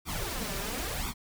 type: noise with flanger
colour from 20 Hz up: pink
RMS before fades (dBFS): -34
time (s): 0.05-1.14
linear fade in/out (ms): 50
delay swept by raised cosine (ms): 0.86 to 5.16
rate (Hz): 0.97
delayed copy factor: +0.8
effects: none